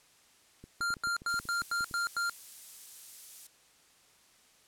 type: clicks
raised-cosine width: 3 ms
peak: -35 dBFS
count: 12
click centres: 0.64 / 0.807 / 0.905 / 0.968 / 1.072 / 1.219 / 1.342 / 1.399 / 1.454 / 1.62 / 1.808 / 1.912 s
type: tone bursts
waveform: square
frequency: 1393 Hz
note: F6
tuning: 5 cents flat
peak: -30 dBFS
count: 7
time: 0.81-2.296 s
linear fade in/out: 0 ms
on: 130 ms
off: 96 ms
type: noise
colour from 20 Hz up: violet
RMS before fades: -43 dBFS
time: 1.28-3.47 s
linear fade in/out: 5 ms
effects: white hiss -63 dBFS RMS until 4.67 s + low-pass 10000 Hz 12 dB/octave